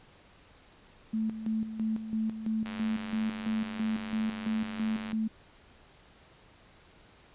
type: tone with tremolo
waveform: sine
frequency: 220 Hz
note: A3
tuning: in tune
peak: -27 dBFS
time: 1.13-5.28 s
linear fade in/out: 10 ms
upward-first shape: square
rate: 3 Hz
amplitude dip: 65%
type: click train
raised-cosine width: 0.3 ms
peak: -25 dBFS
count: 244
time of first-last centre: 2.66-5.12 s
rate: 98.8 Hz
effects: pink hiss -58 dBFS RMS until 7.34 s + resampled to 8000 Hz